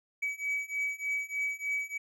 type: beating tone pair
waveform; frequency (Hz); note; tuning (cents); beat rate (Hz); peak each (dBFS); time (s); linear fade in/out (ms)
triangle; 2277 / 2280.3; C#7 / C#7; +46 / +48; 3.3; -33 / -32; 0.22-1.98; 10
effects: none